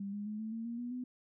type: tone with pitch steps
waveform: sine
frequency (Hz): 198.8 / 205.5 / 212.3 / 219.4 / 226.8 / 234.4 / 242.2 / 250.3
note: G3 / G#3 / G#3 / A3 / A#3 / A#3 / B3 / B3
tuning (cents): +25 / -18 / +38 / -5 / -47 / +10 / -34 / +23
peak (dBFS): -37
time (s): 0-1.04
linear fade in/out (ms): 5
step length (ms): 130
effects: none